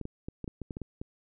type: clicks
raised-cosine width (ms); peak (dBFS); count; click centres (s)
3; -24; 10; 0.013 / 0.054 / 0.285 / 0.443 / 0.478 / 0.617 / 0.708 / 0.769 / 0.817 / 1.015
effects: none